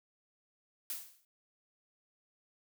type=noise with exponential decay; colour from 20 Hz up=blue; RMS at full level=-36 dBFS; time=0.9-1.25 s; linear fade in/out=1 ms; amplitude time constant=76 ms; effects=none